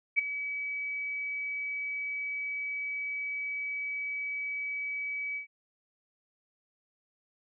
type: tone with ADSR envelope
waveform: sine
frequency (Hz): 2282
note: C#7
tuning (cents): +50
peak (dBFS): -19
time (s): 0.16-5.47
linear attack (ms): 28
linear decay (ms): 10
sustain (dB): -13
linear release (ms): 110
effects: none